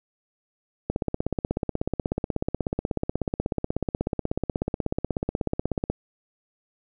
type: click train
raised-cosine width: 2 ms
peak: -11 dBFS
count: 83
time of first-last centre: 0.9-5.9 s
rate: 16.4 Hz
effects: none